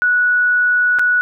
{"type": "tone with dropouts", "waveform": "sine", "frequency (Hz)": 1470, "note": "F#6", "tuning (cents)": -12, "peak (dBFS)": -11, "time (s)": [0.02, 1.21], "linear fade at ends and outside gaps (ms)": 0, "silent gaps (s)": [0.987, 0.994], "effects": []}